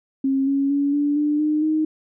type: tone with pitch steps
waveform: sine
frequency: 270 / 276.5 / 283.1 / 289.9 / 296.8 / 303.9 / 311.2 Hz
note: C#4 / C#4 / C#4 / D4 / D4 / D#4 / D#4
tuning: -45 / -4 / +37 / -22 / +18 / -41 / 0 cents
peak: -17 dBFS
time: 0.24-1.85 s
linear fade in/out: 5 ms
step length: 230 ms
effects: none